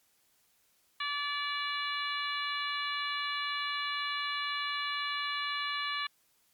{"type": "harmonic tone", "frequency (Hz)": 578, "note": "D5", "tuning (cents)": -28, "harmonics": [2, 3, 4, 5, 6, 7], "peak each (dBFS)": [-36, -38, -39, -40, -41, -41], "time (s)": [1, 6.07], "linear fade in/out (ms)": 5, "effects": ["white hiss -70 dBFS RMS until 6.53 s", "MP3 96 kbps"]}